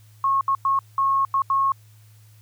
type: tone bursts at uneven times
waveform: sine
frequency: 1090 Hz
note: C#6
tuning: 29 cents flat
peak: -17 dBFS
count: 6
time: 0.24-0.41 / 0.48-0.55 / 0.65-0.79 / 0.98-1.25 / 1.34-1.42 / 1.5-1.72 s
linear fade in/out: 2 ms
effects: added 107 Hz sine -48 dBFS peak until 2.41 s + white hiss -59 dBFS RMS until 2.41 s